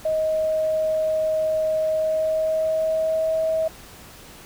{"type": "tone with pitch glide", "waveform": "sine", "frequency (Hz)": [629, 640.7], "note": ["D#5", "E5"], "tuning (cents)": [19, -49], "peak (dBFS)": -19, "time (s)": [0.05, 3.68], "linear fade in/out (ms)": 5, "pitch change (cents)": 32, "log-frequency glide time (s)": [1.92, 3.35], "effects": ["pink hiss -44 dBFS RMS until 4.45 s"]}